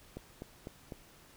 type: click train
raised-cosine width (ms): 2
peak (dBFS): -28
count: 4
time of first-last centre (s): 0.17-0.922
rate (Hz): 3.99
effects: pink hiss -59 dBFS RMS until 1.36 s